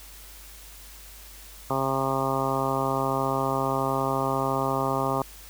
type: harmonic tone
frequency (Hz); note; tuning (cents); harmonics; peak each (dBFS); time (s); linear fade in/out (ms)
134.5; C3; +48; 1 / 2 / 3 / 4 / 5 / 6 / 7 / 8 / 9; -32 / -32 / -32 / -32 / -32 / -32 / -32 / -32 / -32; 1.7-5.22; 2
effects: added 50 Hz sine -47 dBFS peak until 5.49 s + white hiss -47 dBFS RMS until 5.49 s